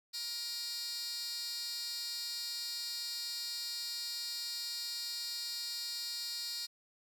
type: tone with high-pass filter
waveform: 15% pulse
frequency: 472.2 Hz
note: A#4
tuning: 22 cents sharp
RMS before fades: -40 dBFS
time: 0.13-6.67 s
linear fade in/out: 20 ms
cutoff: 4300 Hz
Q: 3.1
effects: none